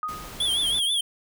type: tone with exponential decay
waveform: sine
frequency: 1244.5 Hz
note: D#6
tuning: in tune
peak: -24 dBFS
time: 0.03-0.49 s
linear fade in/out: 1 ms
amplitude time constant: 100 ms
type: noise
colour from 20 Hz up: pink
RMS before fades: -40 dBFS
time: 0.08-0.8 s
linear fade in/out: 10 ms
type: tone with vibrato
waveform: square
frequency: 3322 Hz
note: G#7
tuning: in tune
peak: -22 dBFS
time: 0.4-1.01 s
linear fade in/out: 5 ms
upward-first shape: triangle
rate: 6.2 Hz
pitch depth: 120 cents each way
effects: none